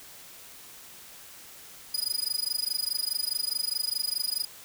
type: tone with amplitude modulation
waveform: sawtooth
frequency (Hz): 4946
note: D#8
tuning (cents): -11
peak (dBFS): -21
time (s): 1.94-4.45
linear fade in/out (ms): 5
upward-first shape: sine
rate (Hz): 24.8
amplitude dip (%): 100
effects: white hiss -48 dBFS RMS until 4.64 s